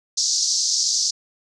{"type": "band-pass noise", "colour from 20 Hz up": "white", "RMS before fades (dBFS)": -21, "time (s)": [0.17, 1.11], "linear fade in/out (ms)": 10, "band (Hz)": [4500, 6500], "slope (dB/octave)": 48, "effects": []}